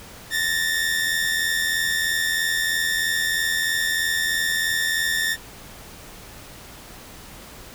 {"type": "tone pair together", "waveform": "sawtooth", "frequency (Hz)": [1760, 1843.1], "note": ["A6", "A#6"], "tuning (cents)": [0, -20], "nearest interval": "minor second", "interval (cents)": 80, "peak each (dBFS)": -20, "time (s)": [0.3, 5.37], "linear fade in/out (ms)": 50, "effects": ["pink hiss -42 dBFS RMS until 7.74 s"]}